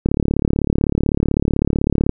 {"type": "click train", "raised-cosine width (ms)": 3, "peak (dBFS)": -3, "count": 74, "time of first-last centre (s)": [0.06, 2.093], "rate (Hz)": 35.9, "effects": []}